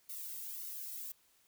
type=noise with flanger; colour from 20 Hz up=violet; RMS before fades=-44 dBFS; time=0.09-1.12 s; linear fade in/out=5 ms; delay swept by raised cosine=1.2 to 1.74 ms; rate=1.8 Hz; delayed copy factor=-1; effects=white hiss -70 dBFS RMS until 1.47 s